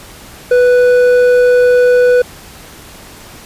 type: tone with hard clipping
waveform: sine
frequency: 493.9 Hz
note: B4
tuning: in tune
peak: -7 dBFS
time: 0.51-2.22 s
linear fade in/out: 5 ms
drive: 6 dB
effects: pink hiss -35 dBFS RMS until 3.45 s + resampled to 32000 Hz